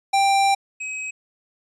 square tone pair in turn, 788 / 2541 Hz, G5 / D#7, +9 / +36 cents, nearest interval octave + minor sixth, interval 2027 cents, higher second, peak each -16 / -28 dBFS, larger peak first, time 0.13-0.55 / 0.8-1.11 s, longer first, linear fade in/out 10 ms, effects resampled to 22050 Hz

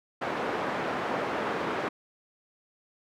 pink band-pass noise, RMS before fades -31 dBFS, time 0.21-1.89 s, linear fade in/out 10 ms, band 310 to 1600 Hz, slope 12 dB/octave, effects none

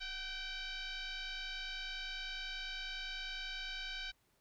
sine tone with frequency modulation, 744 Hz, F#5, 9 cents sharp, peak -40 dBFS, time 0-4.12 s, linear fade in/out 20 ms, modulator 769 Hz, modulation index 5.2, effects pink hiss -75 dBFS RMS until 4.4 s

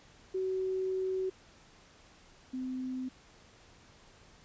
sine tone pair in turn, 376.4 / 257.2 Hz, F#4 / C4, +30 / -30 cents, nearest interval perfect fifth, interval 660 cents, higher first, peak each -30 / -34 dBFS, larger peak first, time 0.34-1.3 / 2.53-3.09 s, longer first, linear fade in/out 10 ms, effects pink hiss -59 dBFS RMS until 4.44 s + resampled to 16000 Hz

